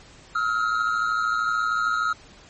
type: tone pair together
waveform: triangle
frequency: 1286.8 / 1400 Hz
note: E6 / F6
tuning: -42 / +4 cents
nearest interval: minor second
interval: 146 cents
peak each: -22 dBFS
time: 0.35-2.13 s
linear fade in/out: 5 ms
effects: pink hiss -49 dBFS RMS until 2.49 s + MP3 32 kbps